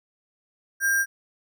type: tone with sample-and-hold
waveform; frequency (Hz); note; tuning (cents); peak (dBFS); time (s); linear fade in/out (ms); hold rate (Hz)
sine; 1598; G6; +33; -19; 0.8-1.06; 50; 7350
effects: none